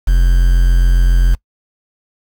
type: tone with quantisation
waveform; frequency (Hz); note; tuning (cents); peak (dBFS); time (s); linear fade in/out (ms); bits
triangle; 43.65; F1; 0; -5; 0.07-1.35; 10; 5
effects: noise-tail reverb RT60 0.1 s tail -23 dB re dry